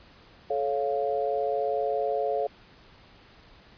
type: chord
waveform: sine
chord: A augmented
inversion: none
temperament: equal with one note detuned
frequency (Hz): 433.9 / 554.4 / 698.5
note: A4 / C#5 / E#5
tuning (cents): -24 / 0 / 0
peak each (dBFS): -29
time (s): 0.5-2.47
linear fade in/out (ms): 5
effects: pink hiss -54 dBFS RMS until 3.77 s + resampled to 11025 Hz